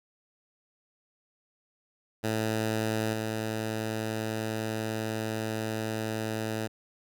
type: tone with level steps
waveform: 10% pulse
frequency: 110.1 Hz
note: A2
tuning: 2 cents sharp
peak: -19 / -22 dBFS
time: 2.23-6.68 s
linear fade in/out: 20 ms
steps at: 3.13 s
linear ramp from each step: 2 ms
effects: none